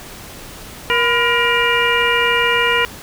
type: harmonic tone with a mistuned harmonic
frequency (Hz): 473.3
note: A#4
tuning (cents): +26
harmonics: 1 / 2 / 3 / 4 / 5 / 6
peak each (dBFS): -20 / -20 / -20 / -20 / -20 / -20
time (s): 0.9-2.85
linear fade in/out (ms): 0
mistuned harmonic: 2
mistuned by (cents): +95
effects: pink hiss -35 dBFS RMS until 3.02 s